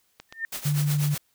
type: clicks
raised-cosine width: 0.2 ms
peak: -23 dBFS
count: 3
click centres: 0.2 / 0.325 / 0.558 s
type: tone with exponential growth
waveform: sine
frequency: 1811 Hz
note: A6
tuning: 49 cents sharp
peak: -23 dBFS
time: 0.29-0.45 s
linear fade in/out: 1 ms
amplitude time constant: 34 ms
type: noise with tremolo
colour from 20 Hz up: white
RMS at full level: -31 dBFS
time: 0.52-1.18 s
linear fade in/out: 5 ms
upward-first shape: triangle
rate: 8.2 Hz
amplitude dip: 85%
type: tone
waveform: sine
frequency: 146.83 Hz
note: D3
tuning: in tune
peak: -21 dBFS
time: 0.65-1.15 s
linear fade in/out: 10 ms
effects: white hiss -68 dBFS RMS until 1.34 s